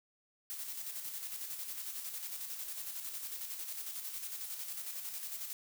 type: noise with tremolo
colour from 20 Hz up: blue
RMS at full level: -41 dBFS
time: 0.5-5.53 s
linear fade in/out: 0 ms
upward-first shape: square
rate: 11 Hz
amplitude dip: 40%
effects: none